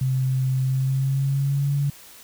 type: tone with pitch glide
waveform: sine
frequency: 130.8 to 141.82 Hz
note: C3 to C#3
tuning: 0 to +40 cents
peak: -19 dBFS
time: 0.01-1.9 s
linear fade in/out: 5 ms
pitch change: +140 cents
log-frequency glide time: 0.65-1.74 s
effects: white hiss -46 dBFS RMS until 2.23 s